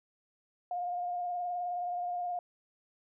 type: tone with vibrato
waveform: sine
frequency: 710 Hz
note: F5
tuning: 28 cents sharp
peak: -32 dBFS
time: 0.71-2.39 s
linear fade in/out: 2 ms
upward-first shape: sine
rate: 19 Hz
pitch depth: 26 cents each way
effects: none